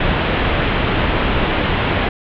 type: low-pass noise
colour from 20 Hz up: pink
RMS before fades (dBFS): -17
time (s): 0-2.09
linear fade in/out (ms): 5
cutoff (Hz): 3400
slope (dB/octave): 48
effects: none